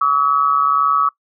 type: tone pair together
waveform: sine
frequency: 1141 / 1283 Hz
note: C#6 / E6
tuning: +50 / -47 cents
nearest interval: major second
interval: 203 cents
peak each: -15 dBFS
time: 0.01-1.09 s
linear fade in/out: 5 ms
effects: noise-tail reverb RT60 0.1 s tail -22 dB re dry